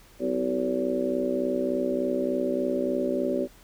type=harmonic tone with a mistuned harmonic; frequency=63.4 Hz; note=B1; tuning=46 cents sharp; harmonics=3 / 4 / 5 / 6 / 7 / 8 / 9; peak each=-40 / -29 / -34 / -29 / -36 / -37 / -29 dBFS; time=0.19-3.48 s; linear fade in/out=50 ms; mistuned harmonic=5; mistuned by=+39 cents; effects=added 41 Hz sine -55 dBFS peak until 3.63 s + pink hiss -55 dBFS RMS until 3.63 s